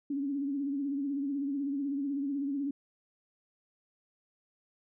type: tone with vibrato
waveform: sine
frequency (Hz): 279.8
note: C#4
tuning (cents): +16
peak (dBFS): -30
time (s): 0.1-2.71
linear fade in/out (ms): 5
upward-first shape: sine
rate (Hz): 16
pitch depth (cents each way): 66
effects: none